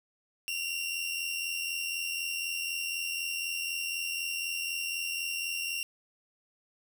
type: tone pair together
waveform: sawtooth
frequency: 2738 / 2822 Hz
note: F7 / F7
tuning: -35 / +17 cents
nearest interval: minor second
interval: 52 cents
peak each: -30 / -34 dBFS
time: 0.48-5.83 s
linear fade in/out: 0 ms
effects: none